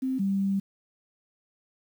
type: tone pair in turn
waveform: sine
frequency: 261.6 / 195.98 Hz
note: C4 / G3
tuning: 0 / 0 cents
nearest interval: perfect fourth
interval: 500 cents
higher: first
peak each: -25 / -23 dBFS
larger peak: second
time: 0.02-0.19 / 0.19-0.6 s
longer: second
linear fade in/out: 10 ms
effects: 9-bit